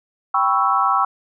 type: chord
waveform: sine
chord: C# half-diminished seventh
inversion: second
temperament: equal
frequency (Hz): 784 / 987.8 / 1108.7 / 1318.5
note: G5 / B5 / C#6 / E6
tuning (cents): 0 / 0 / 0 / 0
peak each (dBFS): -21 / -22 / -19 / -19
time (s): 0.34-1.05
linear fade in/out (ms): 5
effects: none